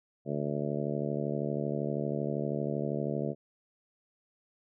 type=harmonic tone; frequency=72.7 Hz; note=D2; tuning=17 cents flat; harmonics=2 / 3 / 4 / 5 / 6 / 7 / 8 / 9; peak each=-35 / -36 / -40 / -38 / -38 / -42 / -39 / -41 dBFS; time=0.25-3.35 s; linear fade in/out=50 ms; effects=none